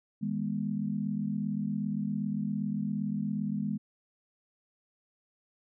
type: tone cluster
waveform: sine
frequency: 157.6 / 205.3 / 242.7 Hz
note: D#3 / G#3 / B3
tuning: +23 / -20 / -30 cents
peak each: -36 / -31 / -36 dBFS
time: 0.21-3.78 s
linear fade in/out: 20 ms
effects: none